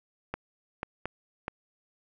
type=clicks; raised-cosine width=0.5 ms; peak=-17 dBFS; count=4; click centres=0.34 / 0.831 / 1.056 / 1.481 s; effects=none